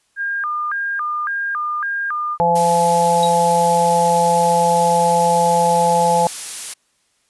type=tone with vibrato; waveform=sine; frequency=1395 Hz; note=F6; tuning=2 cents flat; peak=-19 dBFS; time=0.16-2.38 s; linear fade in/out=50 ms; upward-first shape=square; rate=1.8 Hz; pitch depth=250 cents each way
type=harmonic tone; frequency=170.9 Hz; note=F3; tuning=37 cents flat; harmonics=1 / 3 / 4 / 5; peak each=-23 / -18 / -21 / -14 dBFS; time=2.4-6.27 s; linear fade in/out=0 ms
type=noise; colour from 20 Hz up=blue; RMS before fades=-25 dBFS; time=2.55-6.74 s; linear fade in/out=10 ms
type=tone with exponential decay; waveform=sine; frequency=3828 Hz; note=A#7; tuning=45 cents sharp; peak=-18 dBFS; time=3.23-3.36 s; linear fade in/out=1 ms; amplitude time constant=27 ms
effects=white hiss -63 dBFS RMS until 7.29 s + resampled to 24000 Hz